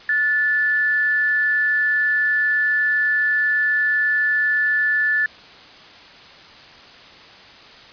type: tone pair together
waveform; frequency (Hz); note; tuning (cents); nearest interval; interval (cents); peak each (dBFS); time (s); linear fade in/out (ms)
sine; 1447.2 / 1746; F#6 / A6; -39 / -14; minor third; 325; -28 / -16; 0.09-5.26; 2
effects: white hiss -43 dBFS RMS until 7.92 s + resampled to 11025 Hz